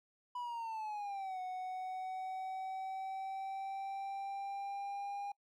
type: exponential two-way sweep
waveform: triangle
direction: down then up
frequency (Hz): 990 to 738 to 808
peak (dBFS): -37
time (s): 0.35-5.32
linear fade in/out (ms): 5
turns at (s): 1.4
effects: noise-tail reverb RT60 0.1 s tail -26 dB re dry